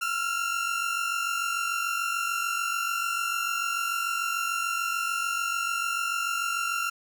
30% pulse tone pair together, 1350.1 / 1396.9 Hz, E6 / F6, +41 / 0 cents, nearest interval minor second, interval 59 cents, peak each -27 dBFS, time 0.01-6.9 s, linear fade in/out 10 ms, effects none

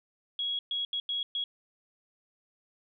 sine tone bursts at uneven times, 3322 Hz, G#7, in tune, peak -29 dBFS, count 5, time 0.39-0.59 / 0.71-0.85 / 0.93-1 / 1.09-1.23 / 1.35-1.44 s, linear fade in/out 2 ms, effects none

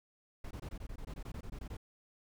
brown noise bursts, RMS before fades -43 dBFS, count 15, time 0.44-1.769 s, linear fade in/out 5 ms, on 69 ms, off 21 ms, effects none

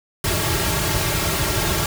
pink noise with comb filter, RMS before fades -21 dBFS, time 0.24-1.86 s, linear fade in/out 2 ms, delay 4 ms, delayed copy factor -0.8, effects none

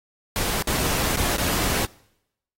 pink noise with dropouts, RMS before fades -24 dBFS, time 0.36-1.85 s, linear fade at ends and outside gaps 0 ms, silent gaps 0.624-0.673 / 1.158-1.171 / 1.364-1.382 s, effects noise-tail reverb RT60 0.8 s tail -23 dB re dry + AAC 48 kbps

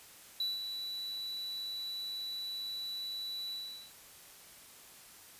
triangle tone with ADSR envelope, 3951 Hz, B7, in tune, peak -29 dBFS, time 0.4-3.93 s, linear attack 3 ms, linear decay 180 ms, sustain -7 dB, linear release 410 ms, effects white hiss -55 dBFS RMS until 5.39 s + resampled to 32000 Hz

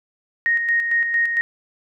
sine tone with tremolo, 1864.7 Hz, A#6, in tune, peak -15 dBFS, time 0.46-1.41 s, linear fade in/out 0 ms, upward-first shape square, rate 4.4 Hz, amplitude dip 45%, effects none

